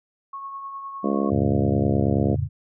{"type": "tone with tremolo", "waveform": "sine", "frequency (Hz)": 1098, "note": "C#6", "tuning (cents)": -17, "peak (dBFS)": -30, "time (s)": [0.33, 1.3], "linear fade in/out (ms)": 5, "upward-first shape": "triangle", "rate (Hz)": 9.8, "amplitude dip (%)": 40}
{"type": "harmonic tone", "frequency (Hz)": 69.3, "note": "C#2", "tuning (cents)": 0, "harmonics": [3, 4, 5, 6, 7, 8, 9, 10], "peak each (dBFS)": [-24, -26, -28, -30, -31, -32, -33, -34], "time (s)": [1.03, 2.36], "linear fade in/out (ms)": 20}
{"type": "chord", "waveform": "sine", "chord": "F augmented", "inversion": "none", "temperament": "equal with one note detuned", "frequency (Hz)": [87.31, 110, 139.88], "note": ["F2", "A2", "C#3"], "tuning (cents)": [0, 0, 16], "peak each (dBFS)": -26, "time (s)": [1.29, 2.49], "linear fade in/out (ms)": 50}
{"effects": []}